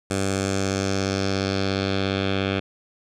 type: tone with low-pass filter sweep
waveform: 10% pulse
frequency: 97.1 Hz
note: G2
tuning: 16 cents flat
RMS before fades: -24 dBFS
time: 0.1-2.6 s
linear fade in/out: 10 ms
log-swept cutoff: 8500 to 3100 Hz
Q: 2.5
effects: none